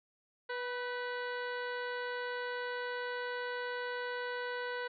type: harmonic tone with a mistuned harmonic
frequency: 490 Hz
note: B4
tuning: 14 cents flat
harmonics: 1 / 2 / 3 / 4 / 5 / 6 / 7 / 8 / 9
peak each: -39 / -43 / -41 / -46 / -57 / -53 / -57 / -53 / -56 dBFS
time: 0.49-4.88 s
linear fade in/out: 10 ms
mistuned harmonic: 3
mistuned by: +38 cents
effects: none